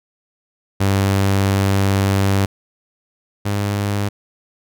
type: tone pair in turn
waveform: sawtooth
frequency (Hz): 98 / 101.57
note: G2 / G#2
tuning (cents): 0 / -38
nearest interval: minor second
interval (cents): 62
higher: second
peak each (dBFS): -10 / -14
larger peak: first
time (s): 0.8-2.46 / 3.45-4.09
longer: first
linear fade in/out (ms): 10
effects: none